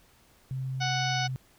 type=tone with pitch glide; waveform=sine; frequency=131.4 to 129.97 Hz; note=C3 to C3; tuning=+8 to -11 cents; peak=-30 dBFS; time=0.51-1.36 s; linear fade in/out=0 ms; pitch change=-19 cents; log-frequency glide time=1.11-1.18 s
type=harmonic tone; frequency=740 Hz; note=F#5; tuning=in tune; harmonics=1 / 2 / 3 / 4 / 5 / 6 / 7 / 8; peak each=-31 / -34 / -36 / -37 / -38 / -39 / -39 / -40 dBFS; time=0.8-1.28 s; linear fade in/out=20 ms
effects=pink hiss -61 dBFS RMS until 1.58 s